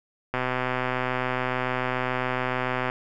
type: click train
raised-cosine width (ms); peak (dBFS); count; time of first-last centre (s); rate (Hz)
0.5; -11; 326; 0.34-2.899; 127
effects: none